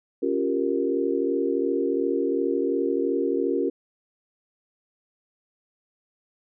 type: chord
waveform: sine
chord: G half-diminished seventh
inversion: second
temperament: equal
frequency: 277.2 / 349.2 / 392 / 466.2 Hz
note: Db4 / F4 / G4 / Bb4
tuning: 0 / 0 / 0 / 0 cents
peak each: -27 dBFS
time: 0.22-3.7 s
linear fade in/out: 10 ms
effects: none